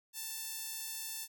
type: tone with high-pass filter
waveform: sawtooth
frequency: 886 Hz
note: A5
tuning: 12 cents sharp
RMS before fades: -42 dBFS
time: 0.13-1.28 s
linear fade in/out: 50 ms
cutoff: 5900 Hz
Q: 0.52
effects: none